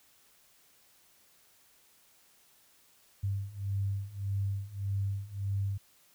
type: beating tone pair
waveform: sine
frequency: 97.9 / 99.6 Hz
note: G2 / G2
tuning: -2 / +28 cents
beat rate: 1.7 Hz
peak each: -35 / -33 dBFS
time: 3.23-5.78 s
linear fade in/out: 10 ms
effects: white hiss -64 dBFS RMS until 6.14 s